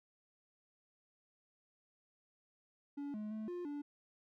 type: tone with pitch steps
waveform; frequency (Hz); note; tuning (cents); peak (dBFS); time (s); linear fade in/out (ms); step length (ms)
triangle; 284.9 / 212.2 / 217.1 / 353.6 / 289.9; C#4 / G#3 / A3 / F4 / D4; +48 / +38 / -23 / +22 / -22; -38; 2.97-3.82; 10; 170
effects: none